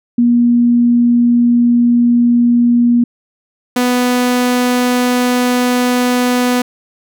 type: tone pair in turn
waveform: sine / sawtooth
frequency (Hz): 239.2 / 247.6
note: A#3 / B3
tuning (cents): +45 / +5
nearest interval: minor second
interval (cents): 60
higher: second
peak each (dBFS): -7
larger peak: neither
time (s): 0.18-3.04 / 3.76-6.62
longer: neither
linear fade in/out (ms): 5
effects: none